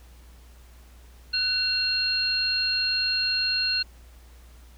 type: tone cluster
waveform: sine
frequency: 1494 / 2736 / 4226 Hz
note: F#6 / F7 / C8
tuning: +16 / -36 / +16 cents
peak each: -32 / -31 / -23 dBFS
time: 1.33-3.83 s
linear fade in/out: 10 ms
effects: added 60 Hz sine -47 dBFS peak until 4.77 s + pink hiss -57 dBFS RMS until 4.77 s